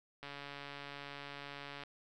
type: click train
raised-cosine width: 0.3 ms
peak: -30 dBFS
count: 229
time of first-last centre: 0.23-1.836 s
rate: 142 Hz
effects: none